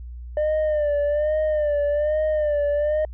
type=tone with vibrato; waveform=sine; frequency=599 Hz; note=D5; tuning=34 cents sharp; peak=-16 dBFS; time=0.37-3.05 s; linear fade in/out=2 ms; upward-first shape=sine; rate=1.2 Hz; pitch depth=60 cents each way; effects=tanh soft clip ceiling -18 dBFS + added 60 Hz sine -33 dBFS peak until 3.13 s